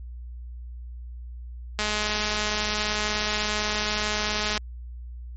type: click train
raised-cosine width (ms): 0.2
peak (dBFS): -9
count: 589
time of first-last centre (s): 1.79-4.577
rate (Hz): 211
effects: added 60 Hz sine -35 dBFS peak until 5.36 s + MP3 32 kbps